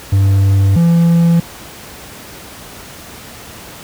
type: tone pair in turn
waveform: triangle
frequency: 98 / 168.96 Hz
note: G2 / E3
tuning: 0 / +43 cents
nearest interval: major sixth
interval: 943 cents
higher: second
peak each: -5 dBFS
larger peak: neither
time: 0.12-0.76 / 0.76-1.4 s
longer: neither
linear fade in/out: 5 ms
effects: pink hiss -33 dBFS RMS until 3.83 s + high-pass 60 Hz 12 dB/octave